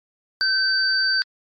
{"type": "tone pair together", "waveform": "sine", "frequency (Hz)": [1543, 4624], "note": ["G6", "D8"], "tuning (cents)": [-28, -28], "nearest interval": "octave + perfect fifth", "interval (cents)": 1900, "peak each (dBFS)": -20, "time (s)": [0.41, 1.22], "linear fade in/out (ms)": 0, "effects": ["MP3 64 kbps"]}